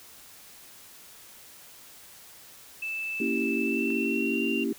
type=tone with pitch glide; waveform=sine; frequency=2637 to 2773 Hz; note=E7 to F7; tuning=0 to -13 cents; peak=-30 dBFS; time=2.82-4.64 s; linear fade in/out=5 ms; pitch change=+87 cents; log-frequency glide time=3.62-4.44 s
type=chord; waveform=sine; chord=A# diminished seventh; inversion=none; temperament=equal with one note detuned; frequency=233.1 / 278.8 / 329.6 / 392 Hz; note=A#3 / C#4 / E4 / G4; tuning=0 / +10 / 0 / 0 cents; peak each=-30 / -31 / -32 / -32 dBFS; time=3.2-4.73 s; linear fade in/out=5 ms
type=click; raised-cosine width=0.3 ms; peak=-30 dBFS; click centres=3.904 s
effects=white hiss -50 dBFS RMS until 4.78 s